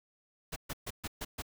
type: noise bursts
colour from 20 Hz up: pink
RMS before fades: -38 dBFS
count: 6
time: 0.52-1.422 s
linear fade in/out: 10 ms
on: 42 ms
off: 130 ms
effects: none